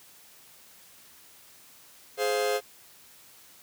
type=chord; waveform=45% pulse; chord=F minor; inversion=first; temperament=just; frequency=419.1 / 523.8 / 698.5 Hz; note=Ab4 / C5 / F5; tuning=+16 / +2 / 0 cents; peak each=-28 / -29 / -32 dBFS; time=2.17-2.61 s; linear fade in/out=50 ms; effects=white hiss -54 dBFS RMS until 3.62 s + high-pass 60 Hz 12 dB/octave